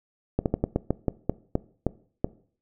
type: slowing click train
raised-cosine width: 2 ms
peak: -9 dBFS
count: 11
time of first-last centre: 0.39-2.245 s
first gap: 68 ms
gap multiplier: 1.21
effects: noise-tail reverb RT60 0.5 s tail -20 dB re dry